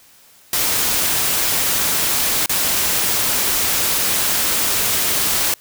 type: noise with dropouts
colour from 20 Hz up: white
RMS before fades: -18 dBFS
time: 0.53-5.54 s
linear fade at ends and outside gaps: 2 ms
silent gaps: 2.46-2.494 s
effects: white hiss -49 dBFS RMS until 5.6 s